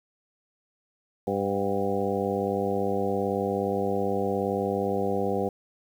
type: harmonic tone with a mistuned harmonic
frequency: 99.1 Hz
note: G2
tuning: 19 cents sharp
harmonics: 1 / 2 / 3 / 4 / 5 / 6 / 7 / 8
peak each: -37 / -31 / -35 / -30 / -29 / -37 / -34 / -35 dBFS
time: 1.27-5.49 s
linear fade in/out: 5 ms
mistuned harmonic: 7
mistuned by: +53 cents
effects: 9-bit

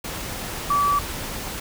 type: tone in noise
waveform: sine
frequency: 1151 Hz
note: D6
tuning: 35 cents flat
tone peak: -17 dBFS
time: 0.7-0.99 s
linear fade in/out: 5 ms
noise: pink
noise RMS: -31 dBFS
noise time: 0.04-1.6 s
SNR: +11 dB
effects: none

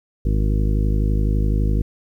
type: harmonic tone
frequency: 51.91 Hz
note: G#1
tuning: in tune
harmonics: 1 / 2 / 3 / 4 / 5 / 6 / 7 / 9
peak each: -17 / -23 / -27 / -29 / -31 / -33 / -34 / -36 dBFS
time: 0.25-1.82 s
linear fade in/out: 5 ms
effects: 9-bit

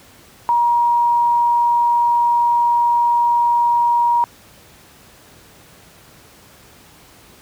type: tone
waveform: sine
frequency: 950 Hz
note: A#5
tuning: 33 cents sharp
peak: -12 dBFS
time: 0.49-4.24 s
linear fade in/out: 0 ms
effects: pink hiss -46 dBFS RMS until 7.41 s + high-pass 60 Hz 12 dB/octave

